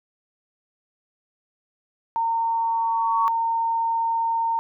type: tone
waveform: sine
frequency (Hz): 915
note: A#5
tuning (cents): -32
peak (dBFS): -20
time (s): 2.16-4.59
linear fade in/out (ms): 0
type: tone with exponential growth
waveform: sine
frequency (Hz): 1120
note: C#6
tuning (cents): +18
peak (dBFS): -18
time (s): 2.22-3.28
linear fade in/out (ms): 0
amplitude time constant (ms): 230
effects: none